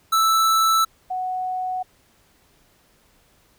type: tone pair in turn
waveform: square / sine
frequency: 1318.5 / 740 Hz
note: E6 / F#5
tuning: 0 / 0 cents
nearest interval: minor seventh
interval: 1000 cents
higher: first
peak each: -16 / -23 dBFS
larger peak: first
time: 0.12-0.85 / 1.1-1.83 s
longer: neither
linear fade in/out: 10 ms
effects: pink hiss -59 dBFS RMS until 3.58 s